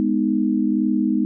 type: chord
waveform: sine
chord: G# minor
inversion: none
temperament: just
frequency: 207.7 / 249.2 / 311.5 Hz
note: G#3 / B3 / D#4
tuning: 0 / +16 / +2 cents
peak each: -21 dBFS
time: 0-1.25 s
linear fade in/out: 0 ms
effects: none